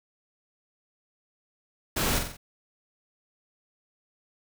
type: noise with echo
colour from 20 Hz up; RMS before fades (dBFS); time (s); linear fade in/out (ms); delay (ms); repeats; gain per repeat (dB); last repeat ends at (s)
pink; -27; 1.96-2.19; 10; 45; 4; -5; 2.37
effects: none